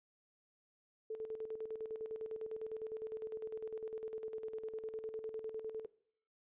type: tone with tremolo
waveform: sine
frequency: 440 Hz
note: A4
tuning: in tune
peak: -38 dBFS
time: 1.1-5.86 s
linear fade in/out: 5 ms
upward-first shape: square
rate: 9.9 Hz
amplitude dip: 60%
effects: noise-tail reverb RT60 0.6 s tail -20 dB re dry + resampled to 8000 Hz